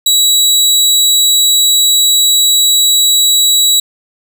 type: tone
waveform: 25% pulse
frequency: 3900 Hz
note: B7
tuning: 23 cents flat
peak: -3 dBFS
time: 0.06-3.8 s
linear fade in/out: 5 ms
effects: none